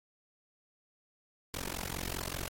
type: noise with amplitude modulation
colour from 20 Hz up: pink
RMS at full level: -34 dBFS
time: 1.54-2.48 s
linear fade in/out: 0 ms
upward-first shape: sine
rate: 45 Hz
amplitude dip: 100%
effects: AAC 64 kbps